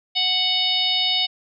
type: harmonic tone with a mistuned harmonic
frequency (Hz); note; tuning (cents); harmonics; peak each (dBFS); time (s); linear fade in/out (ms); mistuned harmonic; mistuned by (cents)
740; F#5; 0; 1 / 3 / 4 / 5 / 6 / 7; -31 / -30 / -23 / -21 / -28 / -29; 0.15-1.27; 20; 7; -34
effects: none